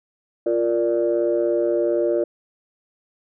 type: chord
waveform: sine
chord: Bb major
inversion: second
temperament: equal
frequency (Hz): 349.2 / 466.2 / 587.3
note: F4 / Bb4 / D5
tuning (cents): 0 / 0 / 0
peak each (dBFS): -20 / -23 / -21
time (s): 0.46-2.24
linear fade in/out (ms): 5
effects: tanh soft clip ceiling -10 dBFS